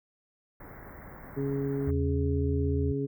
pink band-stop noise, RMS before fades -46 dBFS, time 0.6-1.91 s, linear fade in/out 5 ms, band 2100 to 15000 Hz, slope 96 dB/octave
harmonic tone, 138.59 Hz, C#3, in tune, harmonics 1 / 2 / 3, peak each -32 / -32 / -32 dBFS, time 1.36-3.07 s, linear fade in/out 20 ms
sine tone, 81.8 Hz, E2, 13 cents flat, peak -27 dBFS, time 1.87-2.92 s, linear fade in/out 5 ms
effects none

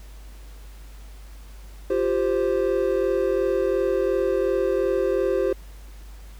triangle chord, F suspended second, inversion none, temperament equal, 349.2 / 392 / 523.3 Hz, F4 / G4 / C5, 0 / 0 / 0 cents, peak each -24 / -21 / -22 dBFS, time 1.9-5.53 s, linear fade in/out 5 ms, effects added 50 Hz sine -39 dBFS peak until 6.39 s + pink hiss -52 dBFS RMS until 6.39 s

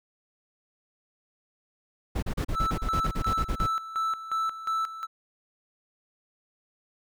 brown noise bursts, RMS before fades -28 dBFS, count 14, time 2.15-3.669 s, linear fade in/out 10 ms, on 76 ms, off 35 ms
triangle tone with tremolo, 1318.5 Hz, E6, in tune, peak -23 dBFS, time 2.53-5.07 s, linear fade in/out 50 ms, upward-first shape square, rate 2.8 Hz, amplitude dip 75%
effects none

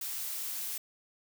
blue noise, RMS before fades -37 dBFS, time 0.01-0.78 s, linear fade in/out 5 ms, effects none

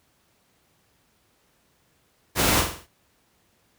pink noise with echo, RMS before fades -20 dBFS, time 2.35-2.64 s, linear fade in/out 50 ms, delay 47 ms, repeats 5, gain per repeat -6 dB, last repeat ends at 2.875 s, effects pink hiss -65 dBFS RMS until 3.78 s + high-pass 60 Hz 12 dB/octave

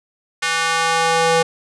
square tone with high-pass filter sweep, 164.81 Hz, E3, in tune, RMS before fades -17 dBFS, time 0.42-1.43 s, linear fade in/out 10 ms, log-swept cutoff 1600 to 490 Hz, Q 1.3, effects resampled to 22050 Hz

